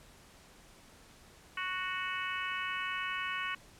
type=harmonic tone; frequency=370 Hz; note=F#4; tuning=in tune; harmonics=3 / 4 / 5 / 6 / 7 / 8; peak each=-39 / -40 / -41 / -42 / -42 / -43 dBFS; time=1.57-3.55 s; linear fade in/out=5 ms; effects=pink hiss -58 dBFS RMS until 3.79 s + low-pass 11000 Hz 12 dB/octave

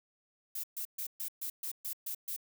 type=noise bursts; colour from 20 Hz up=violet; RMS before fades=-38 dBFS; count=9; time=0.55-2.364 s; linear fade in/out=5 ms; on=86 ms; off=130 ms; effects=none

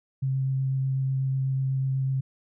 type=tone with vibrato; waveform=sine; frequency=133.4 Hz; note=C3; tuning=34 cents sharp; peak=-23 dBFS; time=0.22-2.21 s; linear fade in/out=10 ms; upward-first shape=sine; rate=8.1 Hz; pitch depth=9 cents each way; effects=none

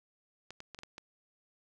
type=clicks; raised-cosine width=0.2 ms; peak=-28 dBFS; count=6; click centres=0.506 / 0.604 / 0.747 / 0.789 / 0.834 / 0.981 s; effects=none

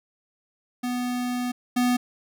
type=tone pair in turn; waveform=square; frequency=246.9 / 246.9 Hz; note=B3 / B3; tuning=0 / 0 cents; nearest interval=unison; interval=0 cents; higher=neither; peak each=-26 / -20 dBFS; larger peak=second; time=0.83-1.52 / 1.76-1.97 s; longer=first; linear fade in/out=10 ms; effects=none

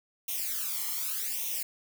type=noise with flanger; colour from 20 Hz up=blue; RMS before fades=-33 dBFS; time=0.28-1.63 s; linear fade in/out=5 ms; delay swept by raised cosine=0.32 to 0.96 ms; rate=0.85 Hz; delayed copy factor=+0.85; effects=none

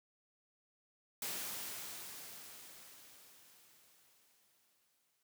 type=noise with exponential decay; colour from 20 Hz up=white; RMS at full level=-40 dBFS; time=1.22-5.23 s; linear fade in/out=2 ms; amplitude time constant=870 ms; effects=high-pass 100 Hz 12 dB/octave

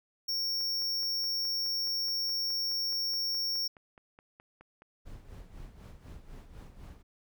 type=tone; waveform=square; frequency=5500 Hz; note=F8; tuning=27 cents flat; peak=-30 dBFS; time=0.28-3.68 s; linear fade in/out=10 ms
type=click train; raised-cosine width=0.5 ms; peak=-38 dBFS; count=21; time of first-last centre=0.61-4.821 s; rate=4.75 Hz
type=noise with tremolo; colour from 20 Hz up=brown; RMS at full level=-45 dBFS; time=5.05-7.03 s; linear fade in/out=20 ms; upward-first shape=sine; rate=4 Hz; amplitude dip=65%
effects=none

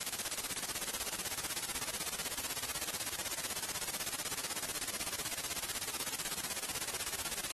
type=noise with tremolo; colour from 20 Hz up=white; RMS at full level=-36 dBFS; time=0-7.52 s; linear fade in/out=10 ms; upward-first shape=square; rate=16 Hz; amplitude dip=75%; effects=AAC 32 kbps

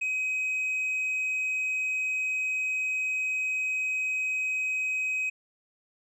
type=tone with tanh clipping; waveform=sine; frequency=2528 Hz; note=D#7; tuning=27 cents sharp; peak=-27 dBFS; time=0.01-5.3 s; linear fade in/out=10 ms; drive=2 dB; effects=none

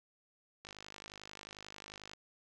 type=click train; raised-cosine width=0.2 ms; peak=-30 dBFS; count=77; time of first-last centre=0.65-2.134 s; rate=51.2 Hz; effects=none

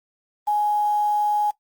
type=tone with quantisation; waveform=sine; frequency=835 Hz; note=G#5; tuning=9 cents sharp; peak=-18 dBFS; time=0.47-1.51 s; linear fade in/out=10 ms; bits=7; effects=noise-tail reverb RT60 0.1 s tail -17 dB re dry + Opus 32 kbps

